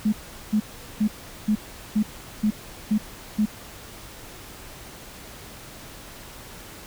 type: tone bursts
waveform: sine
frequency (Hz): 212.7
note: G#3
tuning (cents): +42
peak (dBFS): -17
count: 8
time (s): 0.05-3.458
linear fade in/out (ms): 10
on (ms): 76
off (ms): 400
effects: pink hiss -42 dBFS RMS until 6.86 s